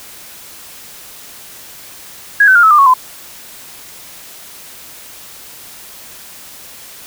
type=tone with pitch steps; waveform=sine; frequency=1655 / 1526.4 / 1407.9 / 1298.5 / 1197.6 / 1104.6 / 1018.8 Hz; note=G#6 / G6 / F6 / E6 / D6 / C#6 / C6; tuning=-6 / -47 / +14 / -26 / +33 / -6 / -46 cents; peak=-4 dBFS; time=2.4-2.939 s; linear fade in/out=5 ms; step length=77 ms; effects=white hiss -35 dBFS RMS until 7.06 s